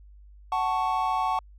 triangle chord, F# minor, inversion none, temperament equal with one note detuned, 746.4 / 880 / 1108.7 Hz, F#5 / A5 / C#6, +15 / 0 / 0 cents, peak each -26 dBFS, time 0.52-1.39 s, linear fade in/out 2 ms, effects added 50 Hz sine -47 dBFS peak until 1.58 s

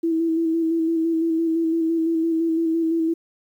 sine tone with vibrato, 327.6 Hz, E4, 11 cents flat, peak -18 dBFS, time 0.03-3.14 s, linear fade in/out 10 ms, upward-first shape square, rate 5.9 Hz, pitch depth 23 cents each way, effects 9-bit

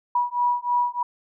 sine beating tone pair, 970 / 973.2 Hz, B5 / B5, -31 / -26 cents, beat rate 3.2 Hz, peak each -23 / -23 dBFS, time 0.15-1.03 s, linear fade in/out 5 ms, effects none

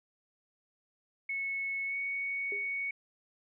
sine tone with pitch glide, 2200 to 2227 Hz, C#7 to C#7, -14 to +7 cents, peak -32 dBFS, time 1.29-2.91 s, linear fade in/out 5 ms, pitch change +21 cents, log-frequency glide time 1.86-1.96 s
sine tone with exponential decay, 405.2 Hz, G#4, 43 cents flat, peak -37 dBFS, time 2.52-2.74 s, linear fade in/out 1 ms, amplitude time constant 46 ms
effects none

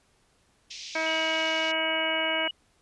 white band-pass noise, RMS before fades -41 dBFS, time 0.7-1.72 s, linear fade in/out 10 ms, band 2300 to 6100 Hz, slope 48 dB/octave
harmonic tone, 320 Hz, D#4, 49 cents sharp, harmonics 1 / 2 / 3 / 4 / 5 / 6 / 7 / 8, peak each -37 / -31 / -35 / -39 / -33 / -42 / -30 / -42 dBFS, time 0.95-2.48 s, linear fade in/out 5 ms
sine tone, 2918 Hz, F#7, 25 cents flat, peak -30 dBFS, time 1.06-2.51 s, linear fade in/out 5 ms
effects pink hiss -66 dBFS RMS until 2.81 s + resampled to 24000 Hz

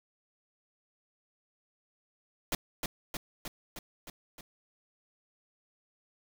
pink noise with echo, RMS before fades -31 dBFS, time 2.52-2.55 s, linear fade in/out 2 ms, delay 310 ms, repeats 6, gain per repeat -3 dB, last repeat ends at 4.41 s, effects none

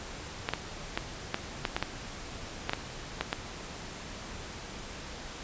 clicks, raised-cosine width 0.3 ms, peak -12 dBFS, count 11, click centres 0.489 / 0.536 / 0.975 / 1.344 / 1.652 / 1.765 / 1.826 / 2.695 / 2.734 / 3.21 / 3.329 s, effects pink hiss -42 dBFS RMS until 5.43 s + resampled to 16000 Hz

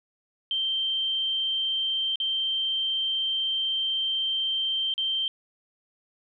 sine tone with dropouts, 3136 Hz, G7, in tune, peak -24 dBFS, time 0.51-5.28 s, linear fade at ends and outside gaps 1 ms, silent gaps 2.157-2.201 / 4.939-4.979 s, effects none

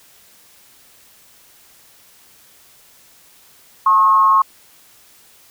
sine tone with frequency modulation, 1081 Hz, C#6, 44 cents flat, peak -9 dBFS, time 3.86-4.42 s, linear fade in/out 5 ms, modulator 187 Hz, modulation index 0.44, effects white hiss -49 dBFS RMS until 5.5 s

